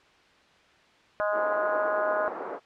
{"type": "harmonic tone", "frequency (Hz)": 207.7, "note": "G#3", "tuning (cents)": 0, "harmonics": [3, 4, 5, 6, 7, 8], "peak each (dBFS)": [-26, -38, -33, -34, -33, -41], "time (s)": [1.2, 2.28], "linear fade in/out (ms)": 0}
{"type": "band-pass noise", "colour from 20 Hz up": "pink", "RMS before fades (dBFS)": -36, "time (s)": [1.31, 2.6], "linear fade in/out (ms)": 50, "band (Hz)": [340, 1300], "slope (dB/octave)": 24}
{"effects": ["white hiss -58 dBFS RMS until 2.65 s", "low-pass 3000 Hz 12 dB/octave"]}